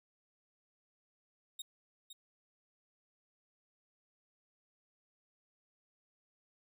sawtooth tone with echo, 3737 Hz, A#7, 4 cents sharp, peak -38 dBFS, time 1.59-1.62 s, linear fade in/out 5 ms, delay 510 ms, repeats 1, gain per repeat -8 dB, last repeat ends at 2.13 s, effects none

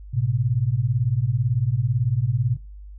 sine beating tone pair, 110 / 128 Hz, A2 / C3, 0 / -38 cents, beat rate 18 Hz, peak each -22 / -21 dBFS, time 0.13-2.57 s, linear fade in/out 20 ms, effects noise-tail reverb RT60 0.3 s tail -26 dB re dry + added 50 Hz sine -37 dBFS peak until 2.98 s

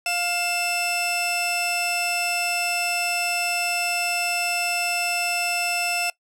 sawtooth tone pair together, 705 / 2660 Hz, F5 / E7, +16 / +15 cents, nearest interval octave + major seventh, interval 2299 cents, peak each -23 / -20 dBFS, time 0.06-6.1 s, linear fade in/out 2 ms, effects noise-tail reverb RT60 0.1 s tail -21 dB re dry + low-pass 12000 Hz 12 dB/octave

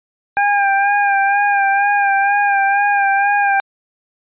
25% pulse tone with vibrato, 802 Hz, G5, 39 cents sharp, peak -8 dBFS, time 0.37-3.6 s, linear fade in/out 0 ms, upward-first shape sine, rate 2.1 Hz, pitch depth 33 cents each way, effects resampled to 8000 Hz

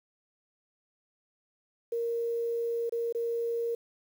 sine tone with dropouts, 466.2 Hz, A#4, in tune, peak -28 dBFS, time 1.92-3.75 s, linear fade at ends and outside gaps 5 ms, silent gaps 2.895-2.922 / 3.126-3.148 s, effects 9-bit

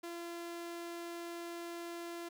sawtooth tone, 341.7 Hz, F4, 38 cents flat, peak -38 dBFS, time 0.03-2.29 s, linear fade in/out 10 ms, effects none

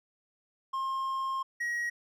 triangle tone pair in turn, 1066 / 1899.4 Hz, C6 / A#6, +32 / +32 cents, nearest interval minor seventh, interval 1000 cents, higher second, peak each -28 dBFS, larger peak neither, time 0.73-1.43 / 1.6-1.9 s, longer first, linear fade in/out 10 ms, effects none

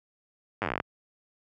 slowing click train, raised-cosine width 0.5 ms, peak -13 dBFS, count 13, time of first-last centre 0.62-0.801 s, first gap 9 ms, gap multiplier 1.09, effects high-pass 80 Hz 12 dB/octave

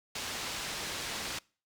white low-pass noise, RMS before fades -38 dBFS, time 0.15-1.39 s, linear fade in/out 5 ms, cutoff 5400 Hz, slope 12 dB/octave, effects noise-tail reverb RT60 0.4 s tail -25 dB re dry

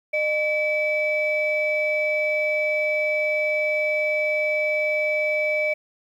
sine tone pair together, 609.2 / 2300 Hz, D#5 / D7, -37 / -37 cents, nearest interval octave + major seventh, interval 2300 cents, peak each -22 dBFS, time 0.13-5.74 s, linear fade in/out 10 ms, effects tanh soft clip ceiling -13 dBFS + 9-bit

